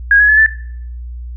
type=tone with pitch steps; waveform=sine; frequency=1641 / 1679.4 / 1718.6 / 1758.8 Hz; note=G#6 / G#6 / A6 / A6; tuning=-21 / +19 / -41 / -1 cents; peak=-5 dBFS; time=0.11-0.462 s; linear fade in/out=2 ms; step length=88 ms; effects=noise-tail reverb RT60 0.6 s tail -17 dB re dry + added 60 Hz sine -24 dBFS peak until 1.36 s